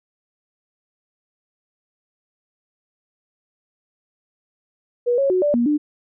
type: tone with pitch steps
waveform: sine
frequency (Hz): 484.2 / 550 / 368.3 / 586 / 238.1 / 297.4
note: B4 / C#5 / F#4 / D5 / A#3 / D4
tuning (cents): -34 / -14 / -8 / -4 / +37 / +22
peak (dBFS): -15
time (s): 5.06-5.78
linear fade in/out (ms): 20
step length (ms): 120
effects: none